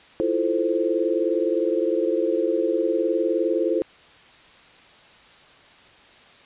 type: chord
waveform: sine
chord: F major seventh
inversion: third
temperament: equal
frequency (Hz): 329.6 / 349.2 / 440 / 523.3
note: E4 / F4 / A4 / C5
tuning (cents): 0 / 0 / 0 / 0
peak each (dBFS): -25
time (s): 0.2-3.82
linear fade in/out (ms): 0
effects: white hiss -50 dBFS RMS until 6.45 s + resampled to 8000 Hz